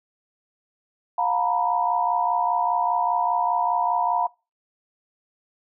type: tone cluster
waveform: sine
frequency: 709 / 912 / 977 Hz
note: F5 / A#5 / B5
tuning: +26 / -38 / -19 cents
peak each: -24 dBFS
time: 1.18-4.27 s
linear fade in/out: 5 ms
effects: noise-tail reverb RT60 0.3 s tail -25 dB re dry